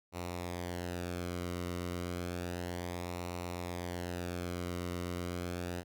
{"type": "tone with flanger", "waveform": "sawtooth", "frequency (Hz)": 88, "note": "F2", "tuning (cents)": 14, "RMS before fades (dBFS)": -39, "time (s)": [0.12, 5.84], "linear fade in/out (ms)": 50, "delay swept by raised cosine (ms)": [0.61, 1.2], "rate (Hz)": 0.31, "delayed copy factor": -0.6, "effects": []}